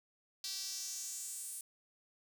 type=tone with high-pass filter sweep; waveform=sawtooth; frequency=387.5 Hz; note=G4; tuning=20 cents flat; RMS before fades=-43 dBFS; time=0.44-1.61 s; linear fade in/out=2 ms; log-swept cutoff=4600 to 9400 Hz; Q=3.2; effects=none

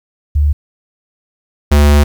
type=tone pair in turn; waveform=sine / square; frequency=73.42 / 72.95 Hz; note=D2 / D2; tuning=0 / -11 cents; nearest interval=unison; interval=11 cents; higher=first; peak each=-8 / -6 dBFS; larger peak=second; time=0.35-0.53 / 1.71-2.04 s; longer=second; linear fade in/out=10 ms; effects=8-bit

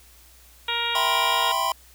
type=harmonic tone; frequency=470 Hz; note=A#4; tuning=14 cents sharp; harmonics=1 / 2 / 3 / 4 / 5 / 6 / 7 / 8; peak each=-38 / -30 / -32 / -34 / -31 / -31 / -30 / -30 dBFS; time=0.68-1.52 s; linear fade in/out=5 ms
type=chord; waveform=square; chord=C major seventh; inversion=first; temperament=equal; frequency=659.3 / 784 / 987.8 / 1046.5 Hz; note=E5 / G5 / B5 / C6; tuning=0 / 0 / 0 / 0 cents; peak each=-32 / -30 / -27 / -26 dBFS; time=0.95-1.72 s; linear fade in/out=2 ms
effects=added 60 Hz sine -53 dBFS peak until 1.94 s + white hiss -53 dBFS RMS until 1.94 s

